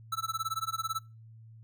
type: tone with tremolo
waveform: square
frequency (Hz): 1318.5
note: E6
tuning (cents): 0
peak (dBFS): -29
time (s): 0.12-1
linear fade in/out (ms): 5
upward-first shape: sine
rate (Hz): 18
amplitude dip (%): 100
effects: noise-tail reverb RT60 0.3 s tail -24 dB re dry + added 112 Hz sine -49 dBFS peak until 1.63 s